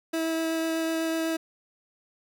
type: tone with vibrato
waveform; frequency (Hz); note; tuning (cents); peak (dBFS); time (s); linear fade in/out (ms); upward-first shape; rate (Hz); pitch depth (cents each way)
30% pulse; 324.8; E4; -26; -23; 0.13-1.37; 10; sine; 8; 8
effects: none